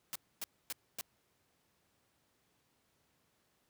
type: noise bursts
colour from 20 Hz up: white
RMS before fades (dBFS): -40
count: 4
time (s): 0.13-1.01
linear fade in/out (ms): 0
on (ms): 25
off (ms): 260
effects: pink hiss -75 dBFS RMS until 3.69 s + high-pass 80 Hz 12 dB/octave